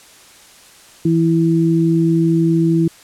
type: tone pair together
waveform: sine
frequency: 164.81 / 329.6 Hz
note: E3 / E4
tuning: 0 / 0 cents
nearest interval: octave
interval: 1200 cents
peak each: -14 / -14 dBFS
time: 1.05-2.88 s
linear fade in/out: 5 ms
effects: white hiss -44 dBFS RMS until 3.03 s + low-pass 10000 Hz 12 dB/octave